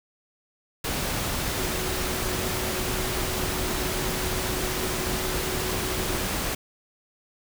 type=tone in noise; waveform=sine; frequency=370 Hz; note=F#4; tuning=in tune; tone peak=-34 dBFS; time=1.58-6.25 s; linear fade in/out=5 ms; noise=pink; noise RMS=-28 dBFS; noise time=0.84-6.55 s; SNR=-9 dB; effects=none